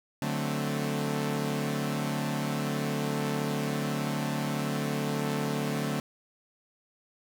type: chord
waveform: sawtooth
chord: D dominant seventh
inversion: none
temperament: equal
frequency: 146.83 / 185 / 220 / 261.6 Hz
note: D3 / F#3 / A3 / C4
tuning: 0 / 0 / 0 / 0 cents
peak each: -28 / -34 / -29 / -32 dBFS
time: 0.22-6 s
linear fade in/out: 2 ms
effects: none